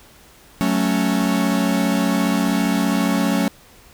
45% pulse chord, F# minor, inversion none, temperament equal, 185 / 220 / 277.2 Hz, F#3 / A3 / C#4, 0 / 0 / 0 cents, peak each -21 dBFS, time 0.61-3.48 s, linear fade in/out 0 ms, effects pink hiss -48 dBFS RMS until 3.93 s

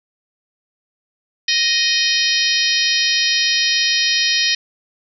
harmonic tone with a mistuned harmonic, 622.3 Hz, D#5, in tune, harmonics 3 / 4 / 5 / 6 / 7 / 8 / 9, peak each -22 / -22 / -22 / -22 / -22 / -22 / -22 dBFS, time 1.48-4.55 s, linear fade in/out 5 ms, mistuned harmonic 7, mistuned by -50 cents, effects none

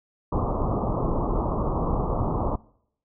pink low-pass noise, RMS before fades -25 dBFS, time 0.32-2.56 s, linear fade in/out 5 ms, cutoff 1200 Hz, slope 96 dB/octave, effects noise-tail reverb RT60 0.7 s tail -23 dB re dry

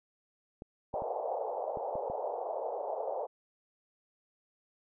clicks, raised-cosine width 2 ms, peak -30 dBFS, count 6, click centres 0.621 / 0.94 / 1.021 / 1.772 / 1.955 / 2.1 s
pink band-pass noise, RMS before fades -36 dBFS, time 0.93-3.27 s, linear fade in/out 20 ms, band 470 to 850 Hz, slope 48 dB/octave
effects none

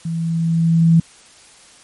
sine tone with level ramp, 165.2 Hz, E3, 4 cents sharp, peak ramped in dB -20 to -7 dBFS, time 0.05-1 s, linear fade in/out 5 ms, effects white hiss -46 dBFS RMS until 1.83 s + MP3 48 kbps

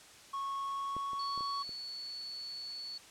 triangle tone with pitch glide, 1100 to 1119.2 Hz, C#6 to C#6, -14 to +16 cents, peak -33 dBFS, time 0.33-1.63 s, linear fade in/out 10 ms, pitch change +30 cents, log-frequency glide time 0.59-1.49 s
clicks, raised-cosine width 2 ms, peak -31 / -39 / -37 / -37 / -40 dBFS, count 5, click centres 0.966 / 1.133 / 1.377 / 1.408 / 1.693 s
sine tone, 4435 Hz, C#8, in tune, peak -40 dBFS, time 1.19-2.98 s, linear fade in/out 5 ms
effects white hiss -55 dBFS RMS until 3.1 s + low-pass 8000 Hz 12 dB/octave

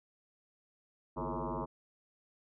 sine tone with frequency modulation, 349.2 Hz, F4, in tune, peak -34 dBFS, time 1.16-1.66 s, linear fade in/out 20 ms, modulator 97.8 Hz, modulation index 7.7, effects none

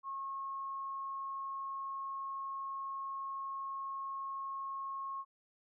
sine tone, 1087 Hz, C#6, 34 cents flat, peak -38 dBFS, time 0.03-5.25 s, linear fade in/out 50 ms, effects none

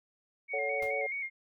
sine tone with vibrato, 2180 Hz, C#7, 29 cents flat, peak -33 dBFS, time 0.48-1.3 s, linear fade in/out 50 ms, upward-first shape square, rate 4.7 Hz, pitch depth 43 cents each way
sine chord, F# minor, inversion first, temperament equal with one note detuned, 440 / 559.8 / 740 Hz, A4 / C#5 / F#5, 0 / +17 / 0 cents, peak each -37 / -34 / -38 dBFS, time 0.53-1.07 s, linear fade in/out 10 ms
pink noise with exponential decay, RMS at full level -44 dBFS, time 0.82-0.98 s, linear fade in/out 5 ms, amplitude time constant 33 ms
effects none

